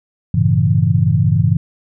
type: chord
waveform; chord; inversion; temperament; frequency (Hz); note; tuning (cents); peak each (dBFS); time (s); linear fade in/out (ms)
sine; G diminished seventh; none; equal with one note detuned; 98 / 114.08 / 138.59 / 164.81; G2 / Bb2 / Db3 / Fb3; 0 / -37 / 0 / 0; -16; 0.34-1.57; 5
effects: none